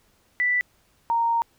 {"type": "tone pair in turn", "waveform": "sine", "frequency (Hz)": [1975.5, 927.7], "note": ["B6", "A#5"], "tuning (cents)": [0, -9], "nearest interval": "octave + minor second", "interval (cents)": 1309, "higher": "first", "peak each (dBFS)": [-19, -19], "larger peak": "neither", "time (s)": [[0.4, 0.61], [1.1, 1.42]], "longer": "second", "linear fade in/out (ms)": 0, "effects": ["pink hiss -63 dBFS RMS until 1.58 s"]}